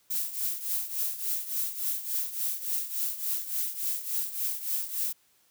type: noise with tremolo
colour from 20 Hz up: violet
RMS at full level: -28 dBFS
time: 0.1-5.13 s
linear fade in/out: 10 ms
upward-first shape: triangle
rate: 3.5 Hz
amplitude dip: 80%
effects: white hiss -66 dBFS RMS until 5.5 s